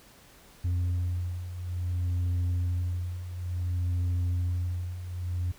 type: beating tone pair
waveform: sine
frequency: 88.3 / 88.87 Hz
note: F2 / F2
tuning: +20 / +31 cents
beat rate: 0.57 Hz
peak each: -30 / -26 dBFS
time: 0.64-5.52 s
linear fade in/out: 10 ms
effects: tanh soft clip ceiling -24 dBFS + pink hiss -55 dBFS RMS until 5.58 s